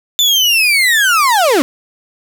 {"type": "linear sweep", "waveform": "35% pulse", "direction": "down", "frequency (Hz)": [3555, 249.6], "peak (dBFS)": -7, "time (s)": [0.19, 1.62], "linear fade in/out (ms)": 0, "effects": []}